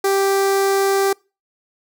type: tone with notch filter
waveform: sawtooth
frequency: 392 Hz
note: G4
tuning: in tune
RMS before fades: -17 dBFS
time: 0.04-1.13 s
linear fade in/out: 5 ms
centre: 2900 Hz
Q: 1.5
effects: noise-tail reverb RT60 0.3 s tail -26 dB re dry